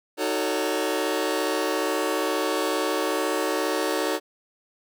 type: chord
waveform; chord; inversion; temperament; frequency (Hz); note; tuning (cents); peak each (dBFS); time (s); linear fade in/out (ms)
sawtooth; D# half-diminished seventh; none; just; 311.1 / 373.4 / 448 / 560; D#4 / F#4 / A4 / C#5; 0 / +16 / +31 / +18; -25; 0.17-4.2; 50
effects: none